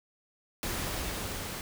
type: noise with level ramp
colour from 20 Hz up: pink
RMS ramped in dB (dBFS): -33 to -38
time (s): 0.63-1.61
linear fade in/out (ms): 0
effects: none